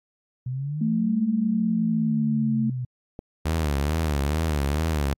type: exponential two-way sweep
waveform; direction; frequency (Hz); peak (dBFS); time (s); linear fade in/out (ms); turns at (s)
sine; up then down; 123.47 to 207.7 to 123.47; -26; 0.46-2.85; 5; 1.24
type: tone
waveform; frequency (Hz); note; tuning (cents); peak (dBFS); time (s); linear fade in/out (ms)
sine; 222; A3; +16; -21; 0.81-2.7; 5
type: click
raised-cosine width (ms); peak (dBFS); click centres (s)
2; -22; 3.191
type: tone with vibrato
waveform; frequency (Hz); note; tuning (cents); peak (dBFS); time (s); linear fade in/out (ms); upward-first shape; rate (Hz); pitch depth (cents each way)
sawtooth; 75.2; D2; +42; -18; 3.45-5.14; 10; sine; 2.3; 140
effects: AAC 64 kbps